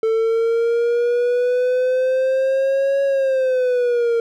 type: exponential two-way sweep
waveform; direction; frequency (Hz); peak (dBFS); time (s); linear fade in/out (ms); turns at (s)
triangle; up then down; 443.8 to 554.4 to 461.1; -13; 0.03-4.2; 2; 3.03
effects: none